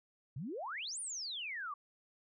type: exponential two-way sweep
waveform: sine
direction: up then down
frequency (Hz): 116.54 to 9780 to 1110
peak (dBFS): -39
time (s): 0.36-1.74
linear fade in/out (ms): 5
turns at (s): 1
effects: none